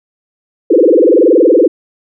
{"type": "tone with frequency modulation", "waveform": "sine", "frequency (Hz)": 415.3, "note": "G#4", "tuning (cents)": 0, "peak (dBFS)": -4, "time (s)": [0.7, 1.68], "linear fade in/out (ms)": 10, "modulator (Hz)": 21.1, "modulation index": 5, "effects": []}